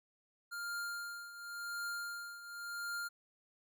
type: tone with tremolo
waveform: square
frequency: 1402 Hz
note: F6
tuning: 6 cents sharp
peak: -38 dBFS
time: 0.51-3.09 s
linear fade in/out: 20 ms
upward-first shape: triangle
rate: 0.92 Hz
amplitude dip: 75%
effects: none